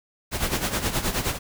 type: noise with tremolo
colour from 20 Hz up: pink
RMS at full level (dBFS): -23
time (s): 0.31-1.39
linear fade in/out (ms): 50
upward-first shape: sine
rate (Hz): 9.5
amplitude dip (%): 70
effects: none